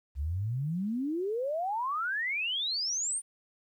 sine exponential sweep, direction up, 65.41 to 9397 Hz, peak -29 dBFS, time 0.15-3.22 s, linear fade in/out 50 ms, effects 11-bit

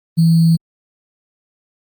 sine tone with sample-and-hold, 164.81 Hz, E3, in tune, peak -8 dBFS, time 0.17-0.57 s, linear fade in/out 20 ms, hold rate 4410 Hz, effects Opus 24 kbps

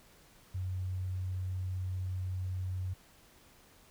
sine tone, 92.5 Hz, F#2, in tune, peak -33 dBFS, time 0.54-2.94 s, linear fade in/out 10 ms, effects pink hiss -61 dBFS RMS until 3.9 s

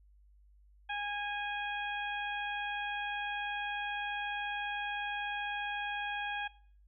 harmonic tone with a mistuned harmonic, 821 Hz, G#5, 20 cents flat, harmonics 1 / 2 / 3 / 4, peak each -38 / -39 / -41 / -44 dBFS, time 0.89-6.48 s, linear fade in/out 10 ms, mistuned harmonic 3, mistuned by +17 cents, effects noise-tail reverb RT60 0.5 s tail -20 dB re dry + added 50 Hz sine -59 dBFS peak until 6.87 s

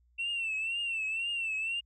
sine tone with vibrato, 2694 Hz, E7, 37 cents sharp, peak -29 dBFS, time 0.18-1.81 s, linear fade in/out 20 ms, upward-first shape triangle, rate 2 Hz, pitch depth 95 cents each way, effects tanh soft clip ceiling -28 dBFS + added 60 Hz sine -64 dBFS peak until 1.85 s

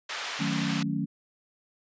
white band-pass noise, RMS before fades -35 dBFS, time 0.09-0.83 s, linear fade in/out 5 ms, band 730 to 3600 Hz, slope 12 dB/octave
sine chord, D# half-diminished seventh, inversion none, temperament equal, 155.56 / 185 / 220 / 277.2 Hz, D#3 / F#3 / A3 / C#4, 0 / 0 / 0 / 0 cents, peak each -32 dBFS, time 0.39-1.06 s, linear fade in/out 20 ms
effects resampled to 16000 Hz

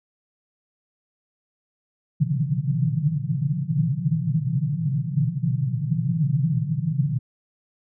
white band-pass noise, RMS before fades -23 dBFS, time 2.2-7.19 s, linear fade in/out 10 ms, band 120 to 170 Hz, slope 96 dB/octave, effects none

